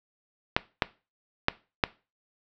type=clicks; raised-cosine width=0.3 ms; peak=-4 dBFS; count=4; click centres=0.565 / 0.822 / 1.484 / 1.838 s; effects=noise-tail reverb RT60 0.3 s tail -19 dB re dry + low-pass 5000 Hz 12 dB/octave